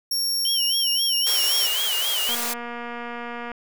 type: tone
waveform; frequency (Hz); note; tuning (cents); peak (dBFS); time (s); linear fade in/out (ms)
sawtooth; 5520; F8; -21; -19; 0.11-1.67; 5
type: tone with vibrato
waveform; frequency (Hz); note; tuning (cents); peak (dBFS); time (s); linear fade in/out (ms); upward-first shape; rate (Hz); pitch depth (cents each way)
sine; 3050; G7; -48; -23; 0.45-2.35; 2; sine; 3.8; 130
type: high-pass noise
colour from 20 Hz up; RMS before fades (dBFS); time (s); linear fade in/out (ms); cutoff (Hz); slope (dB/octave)
white; -27; 1.26-2.54; 10; 400; 96
type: click train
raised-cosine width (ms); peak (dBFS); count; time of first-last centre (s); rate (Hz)
0.5; -19; 293; 2.29-3.517; 238
effects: none